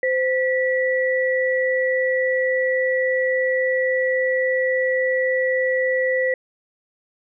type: tone pair together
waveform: sine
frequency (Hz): 516 / 1950.6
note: C5 / B6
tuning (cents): -24 / -22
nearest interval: octave + major seventh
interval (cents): 2302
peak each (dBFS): -19 / -22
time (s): 0.03-6.34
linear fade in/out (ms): 2
effects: none